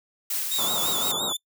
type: noise with tremolo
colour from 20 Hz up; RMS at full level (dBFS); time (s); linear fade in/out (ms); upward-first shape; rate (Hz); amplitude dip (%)
blue; -27; 0.3-1.12; 5; triangle; 4; 30
type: tone with vibrato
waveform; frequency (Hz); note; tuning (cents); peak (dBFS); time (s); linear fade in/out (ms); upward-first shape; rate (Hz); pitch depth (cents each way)
sawtooth; 3619; A7; +48; -23; 0.51-1.37; 10; sine; 5.8; 88
type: low-pass noise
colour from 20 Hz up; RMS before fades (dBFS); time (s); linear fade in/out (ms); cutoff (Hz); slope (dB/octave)
white; -33; 0.58-1.33; 10; 1400; 96
effects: noise-tail reverb RT60 0.1 s tail -25 dB re dry + high-pass 150 Hz 12 dB/octave